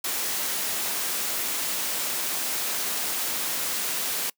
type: noise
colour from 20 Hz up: white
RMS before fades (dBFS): -28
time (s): 0.04-4.3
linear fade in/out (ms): 5
effects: noise-tail reverb RT60 0.1 s tail -24 dB re dry + high-pass 200 Hz 12 dB/octave